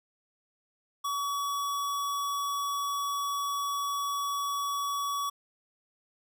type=tone; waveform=square; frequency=1133 Hz; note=C#6; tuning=37 cents sharp; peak=-30 dBFS; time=1.04-5.3 s; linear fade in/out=10 ms; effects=none